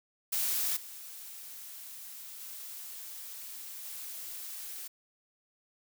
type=noise with level steps; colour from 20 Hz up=blue; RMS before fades=-31 / -46 / -44 / -42 dBFS; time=0.32-4.88 s; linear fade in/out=10 ms; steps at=0.76 / 2.4 / 3.84 s; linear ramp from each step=10 ms; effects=none